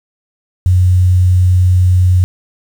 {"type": "tone with quantisation", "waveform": "sine", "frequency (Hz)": 91, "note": "F#2", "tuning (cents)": -28, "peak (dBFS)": -6, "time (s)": [0.66, 2.24], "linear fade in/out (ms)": 0, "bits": 6, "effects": []}